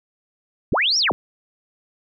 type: linear two-way sweep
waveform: sine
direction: up then down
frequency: 30.97 to 5740 to 30.97 Hz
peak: -16 dBFS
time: 0.72-1.12 s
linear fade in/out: 0 ms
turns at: 0.98 s
effects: none